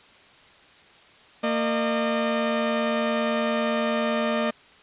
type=tone pair together; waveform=sawtooth; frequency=229.4 / 608.4 Hz; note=A#3 / D#5; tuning=-28 / -39 cents; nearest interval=octave + perfect fourth; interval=1689 cents; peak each=-21 dBFS; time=1.43-4.51 s; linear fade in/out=10 ms; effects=white hiss -52 dBFS RMS until 4.82 s + resampled to 8000 Hz